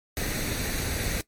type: noise with comb filter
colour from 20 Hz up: pink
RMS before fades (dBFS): -29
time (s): 0.17-1.21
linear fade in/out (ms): 0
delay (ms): 0.48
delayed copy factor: +0.55
effects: noise-tail reverb RT60 0.1 s tail -18 dB re dry + MP3 64 kbps